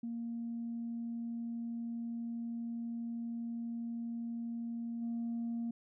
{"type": "tone with level steps", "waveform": "sine", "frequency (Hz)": 233.1, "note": "A#3", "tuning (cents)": 0, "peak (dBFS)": [-36, -33], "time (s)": [0.03, 5.71], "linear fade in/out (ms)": 5, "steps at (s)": 5.01, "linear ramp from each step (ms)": 20, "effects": ["tanh soft clip ceiling -32 dBFS"]}